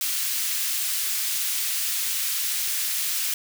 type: high-pass noise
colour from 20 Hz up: white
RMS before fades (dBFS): -26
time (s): 0.01-3.34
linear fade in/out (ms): 2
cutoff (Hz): 2100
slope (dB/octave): 12
effects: none